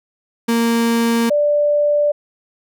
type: tone pair in turn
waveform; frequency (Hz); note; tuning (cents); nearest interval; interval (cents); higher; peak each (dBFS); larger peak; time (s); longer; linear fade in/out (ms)
35% pulse / sine; 231.8 / 587.8; A#3 / D5; -10 / +1; octave + major third; 1611; second; -12; neither; 0.48-1.3 / 1.3-2.12; neither; 10
effects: none